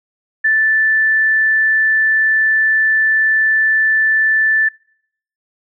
sine tone, 1759 Hz, A6, 1 cent flat, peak -10 dBFS, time 0.44-4.69 s, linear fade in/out 10 ms, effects noise-tail reverb RT60 0.7 s tail -26 dB re dry

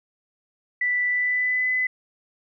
sine tone with pitch glide, 1975.5 to 2012 Hz, B6 to B6, 0 to +32 cents, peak -20 dBFS, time 0.81-1.87 s, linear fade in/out 5 ms, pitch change +32 cents, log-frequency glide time 1.07-1.7 s, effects none

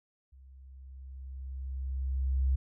sine tone with level ramp, 66 Hz, C2, 16 cents sharp, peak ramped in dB -52 to -23 dBFS, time 0.32-2.56 s, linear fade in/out 10 ms, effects none

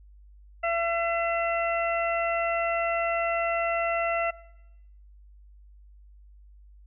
harmonic tone, 675 Hz, E5, 41 cents sharp, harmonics 1 / 2 / 3 / 4, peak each -26 / -31 / -32 / -34 dBFS, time 0.63-4.31 s, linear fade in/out 10 ms, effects noise-tail reverb RT60 0.9 s tail -20 dB re dry + added 50 Hz sine -49 dBFS peak until 6.86 s

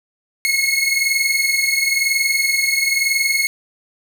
sawtooth tone pair together, 2166 / 2187 Hz, C#7 / C#7, -41 / -24 cents, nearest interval unison, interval 17 cents, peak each -15 dBFS, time 0.45-3.47 s, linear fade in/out 0 ms, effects none

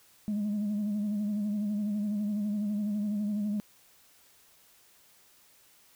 sine tone with vibrato, 207.7 Hz, G#3, in tune, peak -26 dBFS, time 0.28-3.6 s, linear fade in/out 0 ms, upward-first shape sine, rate 12 Hz, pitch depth 47 cents each way, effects tanh soft clip ceiling -26 dBFS + white hiss -61 dBFS RMS until 5.95 s

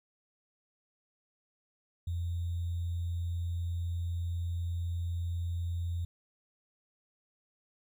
sine tone with sample-and-hold, 86 Hz, F2, 26 cents flat, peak -31 dBFS, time 2.07-6.05 s, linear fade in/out 5 ms, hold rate 3675 Hz, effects none

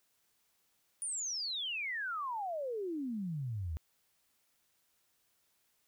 sine exponential sweep, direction down, 9740 to 73.5 Hz, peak -35 dBFS, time 1.02-3.77 s, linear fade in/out 0 ms, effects white hiss -75 dBFS RMS until 5.87 s

